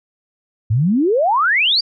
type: exponential sweep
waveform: sine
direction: up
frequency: 99.6 to 4892 Hz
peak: -12 dBFS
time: 0.7-1.81 s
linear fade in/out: 10 ms
effects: none